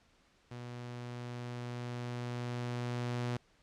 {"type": "tone with level ramp", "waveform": "sawtooth", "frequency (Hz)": 121.7, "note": "B2", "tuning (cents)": -25, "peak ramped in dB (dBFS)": [-39, -29], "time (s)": [0.51, 3.37], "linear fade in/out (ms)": 5, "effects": ["pink hiss -68 dBFS RMS until 3.62 s", "low-pass 6000 Hz 12 dB/octave"]}